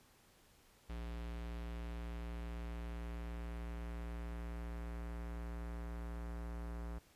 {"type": "tone with low-pass filter sweep", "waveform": "square", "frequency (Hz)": 58.1, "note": "A#1", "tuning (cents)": -5, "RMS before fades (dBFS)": -44, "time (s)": [0.89, 6.99], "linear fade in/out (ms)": 10, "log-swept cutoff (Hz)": [3600, 1500], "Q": 1.1, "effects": ["pink hiss -67 dBFS RMS until 7.15 s", "resampled to 32000 Hz"]}